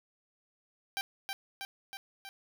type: tone with echo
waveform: 10% pulse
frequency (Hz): 784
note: G5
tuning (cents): 0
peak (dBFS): -24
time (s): 0.97-1.01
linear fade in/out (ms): 0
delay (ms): 320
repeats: 4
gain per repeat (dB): -3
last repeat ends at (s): 2.29
effects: none